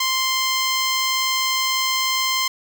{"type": "tone", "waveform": "10% pulse", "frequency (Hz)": 1046.5, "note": "C6", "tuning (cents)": 0, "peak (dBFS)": -10, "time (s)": [0, 2.48], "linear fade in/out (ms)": 5, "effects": []}